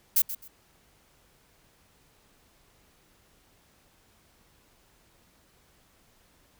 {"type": "noise with echo", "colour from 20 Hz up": "violet", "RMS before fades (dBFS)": -21, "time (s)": [0.16, 0.22], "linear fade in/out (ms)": 5, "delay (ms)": 130, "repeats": 2, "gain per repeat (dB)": -13, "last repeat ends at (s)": 0.48, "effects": ["pink hiss -63 dBFS RMS until 6.59 s"]}